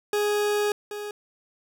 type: tone pair in turn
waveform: 40% pulse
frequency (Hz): 415.3 / 415.3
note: G#4 / G#4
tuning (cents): 0 / 0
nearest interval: unison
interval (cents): 0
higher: neither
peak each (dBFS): -21 / -31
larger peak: first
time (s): 0.13-0.72 / 0.91-1.11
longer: first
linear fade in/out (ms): 2
effects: none